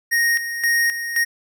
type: tone with tremolo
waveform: square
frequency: 1864.7 Hz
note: A#6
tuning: in tune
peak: -16 dBFS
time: 0.11-1.25 s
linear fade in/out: 20 ms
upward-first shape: square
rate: 1.9 Hz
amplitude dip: 65%
effects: none